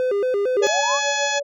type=tone with vibrato; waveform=triangle; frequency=453.1 Hz; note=A#4; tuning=49 cents flat; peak=-16 dBFS; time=0-0.67 s; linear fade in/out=0 ms; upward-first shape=square; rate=4.4 Hz; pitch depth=200 cents each way
type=linear sweep; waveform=sine; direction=up; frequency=332.5 to 1196 Hz; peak=-21 dBFS; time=0.55-1 s; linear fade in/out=50 ms
type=tone with tremolo; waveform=sine; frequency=570 Hz; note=C#5; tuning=48 cents sharp; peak=-20 dBFS; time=0.61-1.43 s; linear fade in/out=10 ms; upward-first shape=triangle; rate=6.8 Hz; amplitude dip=95%
type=harmonic tone; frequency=846 Hz; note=G#5; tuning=32 cents sharp; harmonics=1 / 2 / 3 / 4 / 5 / 6 / 7 / 8; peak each=-26 / -25 / -29 / -28 / -34 / -35 / -31 / -31 dBFS; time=0.62-1.4 s; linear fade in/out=20 ms
effects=none